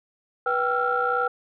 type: tone cluster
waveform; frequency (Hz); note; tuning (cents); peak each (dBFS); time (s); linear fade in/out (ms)
sine; 490.3 / 779 / 1338 / 1400; B4 / G5 / E6 / F6; -13 / -11 / +25 / +4; -26 / -27 / -25 / -26; 0.46-1.28; 5
effects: tanh soft clip ceiling -12 dBFS